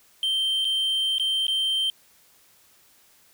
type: tone with dropouts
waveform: triangle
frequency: 3132 Hz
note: G7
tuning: 2 cents flat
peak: -20 dBFS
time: 0.23-1.9 s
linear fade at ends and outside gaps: 1 ms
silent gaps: 0.646-0.651 / 1.183-1.197 / 1.468-1.481 s
effects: white hiss -58 dBFS RMS until 3.33 s